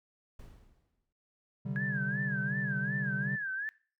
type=noise with exponential decay; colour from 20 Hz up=brown; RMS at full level=-47 dBFS; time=0.39-1.13 s; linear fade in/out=5 ms; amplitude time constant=160 ms
type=chord; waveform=triangle; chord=C suspended second; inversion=none; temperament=equal with one note detuned; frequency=130.81 / 146.83 / 194.31 Hz; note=C3 / D3 / G3; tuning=0 / 0 / -15 cents; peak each=-35 dBFS; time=1.65-3.36 s; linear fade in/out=10 ms
type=tone with vibrato; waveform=sine; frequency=1647 Hz; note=G#6; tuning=15 cents flat; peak=-33 dBFS; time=1.76-3.69 s; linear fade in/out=0 ms; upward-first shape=sine; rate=2.7 Hz; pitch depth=130 cents each way
effects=noise-tail reverb RT60 0.4 s tail -21 dB re dry